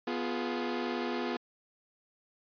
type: chord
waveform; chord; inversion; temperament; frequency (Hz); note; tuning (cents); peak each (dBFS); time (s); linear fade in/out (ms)
sawtooth; F diminished; second; equal with one note detuned; 246.9 / 349.2 / 420.6; Cb4 / F4 / Ab4; 0 / 0 / +22; -31 / -32 / -34; 0.07-1.37; 5
effects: resampled to 11025 Hz